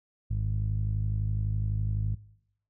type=tone with low-pass filter; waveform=sawtooth; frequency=51.91 Hz; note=G#1; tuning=in tune; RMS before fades=-29 dBFS; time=0.3-2.15 s; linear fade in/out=10 ms; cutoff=120 Hz; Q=3.4; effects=noise-tail reverb RT60 0.8 s tail -21 dB re dry